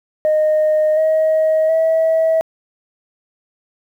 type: tone with pitch steps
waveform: sine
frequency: 617 / 631.4 / 646.2 Hz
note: D#5 / D#5 / E5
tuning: -15 / +25 / -35 cents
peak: -10 dBFS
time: 0.25-2.41 s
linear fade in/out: 0 ms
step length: 720 ms
effects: tanh soft clip ceiling -9 dBFS + 8-bit